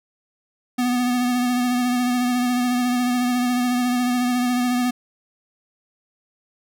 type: tone with vibrato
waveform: square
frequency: 246.9 Hz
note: B3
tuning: in tune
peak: -19 dBFS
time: 0.78-4.91 s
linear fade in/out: 10 ms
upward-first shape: triangle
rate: 14 Hz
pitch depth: 30 cents each way
effects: none